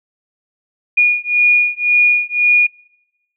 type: beating tone pair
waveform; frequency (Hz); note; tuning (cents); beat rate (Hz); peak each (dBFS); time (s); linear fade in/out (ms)
sine; 2441 / 2442.9; D#7 / D#7; -34 / -32; 1.9; -13; 0.97-2.67; 10
effects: noise-tail reverb RT60 1.0 s tail -25 dB re dry

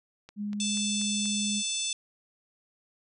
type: click train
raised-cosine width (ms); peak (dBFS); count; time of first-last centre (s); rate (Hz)
0.2; -29; 5; 0.29-1.256; 4.14
type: tone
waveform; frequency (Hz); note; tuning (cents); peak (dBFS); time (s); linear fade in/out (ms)
sine; 206.6; G#3; -9; -30; 0.36-1.63; 50
type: harmonic tone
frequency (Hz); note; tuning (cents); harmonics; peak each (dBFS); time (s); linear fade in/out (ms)
880; A5; 0; 3 / 4 / 5 / 6 / 7 / 8 / 9 / 10; -39 / -33 / -42 / -40 / -35 / -44 / -35 / -41; 0.6-1.93; 2
effects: none

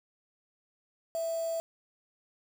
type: tone with quantisation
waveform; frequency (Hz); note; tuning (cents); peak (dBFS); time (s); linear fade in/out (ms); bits
sine; 659.3; E5; 0; -30; 1.15-1.6; 0; 7
effects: none

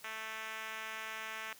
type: tone with band-pass filter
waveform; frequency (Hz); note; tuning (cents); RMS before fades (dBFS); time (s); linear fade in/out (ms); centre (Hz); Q
5% pulse; 220; A3; 0; -43; 0.04-1.53; 2; 2100; 0.83
effects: white hiss -58 dBFS RMS until 1.59 s

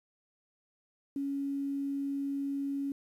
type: tone with quantisation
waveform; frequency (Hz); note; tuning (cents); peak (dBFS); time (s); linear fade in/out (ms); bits
sine; 278.5; C#4; +8; -31; 1.16-2.92; 2; 10
effects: resampled to 32000 Hz

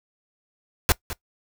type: noise with echo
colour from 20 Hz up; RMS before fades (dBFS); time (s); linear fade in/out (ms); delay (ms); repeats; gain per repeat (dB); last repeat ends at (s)
pink; -17; 0.89-0.92; 0; 210; 1; -14; 1.13
effects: noise-tail reverb RT60 0.1 s tail -20 dB re dry

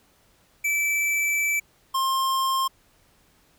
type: tone pair in turn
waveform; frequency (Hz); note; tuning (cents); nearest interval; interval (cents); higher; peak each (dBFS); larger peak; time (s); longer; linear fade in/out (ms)
square; 2317 / 1061.7; D7 / C6; -24 / +25; octave + major second; 1351; first; -22; neither; 0.64-1.6 / 1.94-2.68; first; 10
effects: pink hiss -61 dBFS RMS until 3.58 s

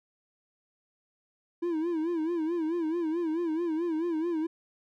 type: tone with vibrato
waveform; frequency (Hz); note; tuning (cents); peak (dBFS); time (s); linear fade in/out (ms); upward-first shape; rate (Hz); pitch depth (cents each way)
triangle; 329.6; E4; 0; -25; 1.62-4.47; 10; sine; 4.6; 110
effects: none

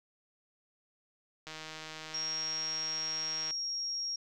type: click train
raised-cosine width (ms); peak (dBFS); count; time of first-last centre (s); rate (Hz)
0.2; -26; 321; 1.47-3.508; 157
type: tone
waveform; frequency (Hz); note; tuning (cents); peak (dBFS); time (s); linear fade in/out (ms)
sine; 5588; F8; 0; -33; 2.14-4.16; 5
effects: none

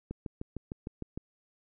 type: click train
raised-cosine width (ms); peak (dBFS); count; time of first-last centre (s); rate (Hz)
3; -24; 8; 0.11-1.175; 6.57
effects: none

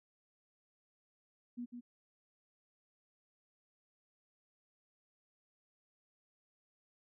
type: tone with echo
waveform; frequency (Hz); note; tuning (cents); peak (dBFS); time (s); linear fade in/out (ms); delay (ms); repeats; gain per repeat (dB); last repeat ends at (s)
sine; 242.1; B3; -34; -39; 1.57-1.66; 20; 150; 1; -5; 1.81
effects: none

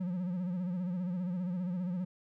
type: tone with vibrato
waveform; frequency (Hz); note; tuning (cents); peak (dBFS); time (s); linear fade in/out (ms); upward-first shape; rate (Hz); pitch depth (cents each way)
triangle; 180; F#3; -47; -30; 0-2.05; 10; sine; 15; 80
effects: none

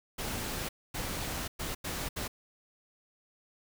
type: noise bursts at uneven times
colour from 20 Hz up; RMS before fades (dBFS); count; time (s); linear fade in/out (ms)
pink; -36; 5; 0.18-0.69 / 0.94-1.48 / 1.59-1.75 / 1.84-2.09 / 2.16-2.28; 10
effects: none

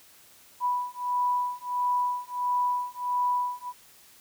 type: beating tone pair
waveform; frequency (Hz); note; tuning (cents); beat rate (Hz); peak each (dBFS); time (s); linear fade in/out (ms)
sine; 985 / 986.5; B5 / B5; -5 / -2; 1.5; -28; 0.6-3.73; 50
effects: white hiss -55 dBFS RMS until 4.2 s

